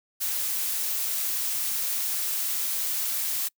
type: noise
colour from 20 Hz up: blue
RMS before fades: -28 dBFS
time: 0.2-3.49 s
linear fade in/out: 20 ms
effects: noise-tail reverb RT60 0.1 s tail -26 dB re dry